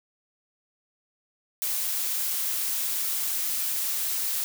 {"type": "noise", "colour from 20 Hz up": "blue", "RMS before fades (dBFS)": -28, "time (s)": [1.62, 4.44], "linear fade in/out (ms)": 0, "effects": []}